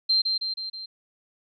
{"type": "tone with echo", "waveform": "sine", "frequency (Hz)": 4150, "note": "C8", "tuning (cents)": -15, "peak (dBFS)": -18, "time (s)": [0.09, 0.22], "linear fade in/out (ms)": 10, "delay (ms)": 160, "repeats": 4, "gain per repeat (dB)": -4, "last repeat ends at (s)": 0.86, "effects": []}